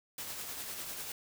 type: noise with tremolo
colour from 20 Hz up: white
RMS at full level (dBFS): -40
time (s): 0.18-1.12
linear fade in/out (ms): 2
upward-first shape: triangle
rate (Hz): 10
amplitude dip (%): 40
effects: none